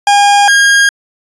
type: tone pair in turn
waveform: 40% pulse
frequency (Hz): 812 / 1624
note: G#5 / G#6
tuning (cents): -39 / -39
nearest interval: octave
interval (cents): 1200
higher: second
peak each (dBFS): -4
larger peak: neither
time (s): 0.07-0.48 / 0.48-0.89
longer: neither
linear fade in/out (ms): 2
effects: resampled to 22050 Hz